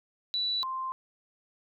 sine tone pair in turn, 3951 / 1046.5 Hz, B7 / C6, 0 / 0 cents, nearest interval octave + major seventh, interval 2300 cents, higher first, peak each -27 / -31 dBFS, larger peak first, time 0.34-0.63 / 0.63-0.92 s, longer neither, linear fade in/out 0 ms, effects none

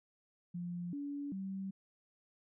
sine tone with pitch steps, 175 / 285.4 / 192.7 Hz, F3 / D4 / G3, +4 / -49 / -29 cents, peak -38 dBFS, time 0.54-1.71 s, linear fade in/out 10 ms, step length 390 ms, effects none

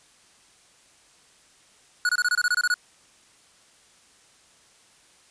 square tone bursts, 1459 Hz, F#6, 25 cents flat, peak -20 dBFS, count 11, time 2.05-2.741 s, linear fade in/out 2 ms, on 41 ms, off 24 ms, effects white hiss -57 dBFS RMS until 5.3 s + resampled to 22050 Hz

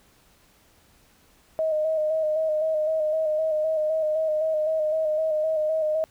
sine tone with vibrato, 625 Hz, D#5, 8 cents sharp, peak -21 dBFS, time 1.59-6.04 s, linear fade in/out 0 ms, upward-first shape square, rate 3.9 Hz, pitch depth 30 cents each way, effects pink hiss -59 dBFS RMS until 6.1 s

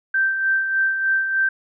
sine tone with tremolo, 1563 Hz, G6, 6 cents flat, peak -15 dBFS, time 0.14-1.49 s, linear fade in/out 5 ms, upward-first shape sine, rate 3.3 Hz, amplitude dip 50%, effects none

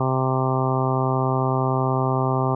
harmonic tone, 130.81 Hz, C3, in tune, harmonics 1 / 2 / 3 / 4 / 5 / 6 / 7 / 8 / 9, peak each -22 / -28 / -27 / -32 / -29 / -29 / -30 / -30 / -30 dBFS, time 0-2.55 s, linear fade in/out 5 ms, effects none

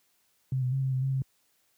sine tone with pitch steps, 131.1 / 126.4 / 134.7 / 132.6 / 129.7 / 134.4 / 133 Hz, C3 / B2 / C#3 / C3 / C3 / C3 / C3, +4 / +41 / -49 / +23 / -15 / +47 / +29 cents, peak -25 dBFS, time 0.52-1.22 s, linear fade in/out 2 ms, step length 100 ms, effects white hiss -70 dBFS RMS until 1.77 s + high-pass 60 Hz 12 dB/octave

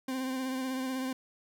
40% pulse tone with vibrato, 260.5 Hz, C4, 7 cents flat, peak -31 dBFS, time 0.08-1.13 s, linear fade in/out 5 ms, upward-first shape triangle, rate 16 Hz, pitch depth 35 cents each way, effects none

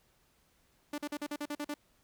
sawtooth tone bursts, 293.7 Hz, D4, in tune, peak -31 dBFS, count 9, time 0.93-1.741 s, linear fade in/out 5 ms, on 51 ms, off 44 ms, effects pink hiss -70 dBFS RMS until 2.03 s

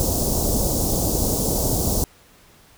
pink band-stop noise, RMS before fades -21 dBFS, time 0-2.04 s, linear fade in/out 0 ms, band 730 to 5400 Hz, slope 24 dB/octave, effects pink hiss -52 dBFS RMS until 2.77 s

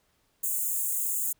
white high-pass noise, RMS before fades -29 dBFS, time 0.43-1.33 s, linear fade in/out 10 ms, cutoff 6700 Hz, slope 96 dB/octave, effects pink hiss -70 dBFS RMS until 1.39 s

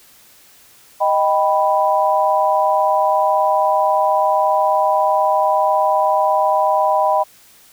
sine chord, Eb augmented, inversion none, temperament equal, 622.3 / 784 / 987.8 Hz, Eb5 / G5 / B5, 0 / 0 / 0 cents, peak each -17 dBFS, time 1-7.24 s, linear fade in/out 20 ms, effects white hiss -48 dBFS RMS until 7.72 s

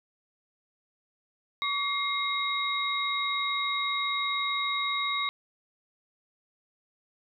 sine tone cluster, 1135 / 2129 / 3794 Hz, C#6 / C7 / A#7, +41 / +30 / +30 cents, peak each -31 dBFS, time 1.62-5.29 s, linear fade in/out 0 ms, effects none

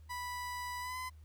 30% pulse tone with pitch glide, 986 to 1017.8 Hz, B5 to C6, -3 to -48 cents, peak -36 dBFS, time 0.09-1.1 s, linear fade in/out 20 ms, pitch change +55 cents, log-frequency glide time 0.8-0.97 s, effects added 77 Hz sine -52 dBFS peak until 1.24 s + pink hiss -73 dBFS RMS until 1.24 s

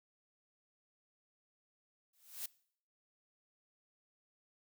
blue noise with exponential growth, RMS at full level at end -38 dBFS, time 2.13-2.46 s, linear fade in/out 5 ms, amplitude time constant 71 ms, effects noise-tail reverb RT60 0.6 s tail -22 dB re dry

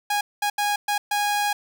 sawtooth tone bursts at uneven times, 824 Hz, G#5, 14 cents flat, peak -17 dBFS, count 5, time 0.1-0.21 / 0.42-0.5 / 0.58-0.76 / 0.88-0.98 / 1.11-1.53 s, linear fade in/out 5 ms, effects none

